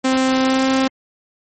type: tone with pitch glide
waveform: sawtooth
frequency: 261.6 to 264.6 Hz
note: C4 to C4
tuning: 0 to +20 cents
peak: -10 dBFS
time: 0.04-0.88 s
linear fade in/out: 10 ms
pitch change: +20 cents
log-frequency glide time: 0.4-0.68 s
effects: MP3 32 kbps